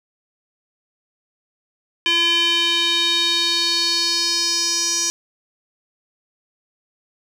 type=tone with band-pass filter sweep; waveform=square; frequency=340 Hz; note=F4; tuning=46 cents flat; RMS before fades=-19 dBFS; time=2.06-5.1 s; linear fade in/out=0 ms; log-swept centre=2900 to 5900 Hz; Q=4.8; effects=none